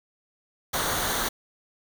pink noise with comb filter, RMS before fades -27 dBFS, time 0.73-1.29 s, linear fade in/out 10 ms, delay 0.39 ms, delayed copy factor -0.6, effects none

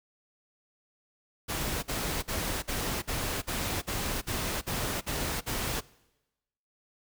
pink noise bursts, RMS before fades -32 dBFS, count 11, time 1.48-5.81 s, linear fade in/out 20 ms, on 350 ms, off 48 ms, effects noise-tail reverb RT60 1.0 s tail -22 dB re dry

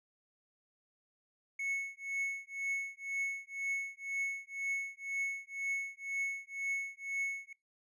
triangle tone with tremolo, 2202 Hz, C#7, 12 cents flat, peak -29 dBFS, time 1.59-7.53 s, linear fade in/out 5 ms, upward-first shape triangle, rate 2 Hz, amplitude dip 100%, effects noise-tail reverb RT60 0.2 s tail -23 dB re dry + resampled to 24000 Hz

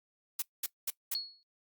blue noise bursts, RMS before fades -33 dBFS, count 4, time 0.39-1.144 s, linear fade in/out 5 ms, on 31 ms, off 210 ms
sine tone with exponential decay, 4349 Hz, C#8, 34 cents flat, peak -29 dBFS, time 1.15-1.43 s, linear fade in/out 0 ms, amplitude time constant 60 ms
effects noise-tail reverb RT60 0.1 s tail -19 dB re dry + Opus 48 kbps

